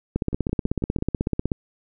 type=two click trains; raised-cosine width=3 ms; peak=-9 / -17 dBFS; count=23 / 5; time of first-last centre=0.16-1.518 / 0.33-0.987 s; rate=16.2 / 6.09 Hz; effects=none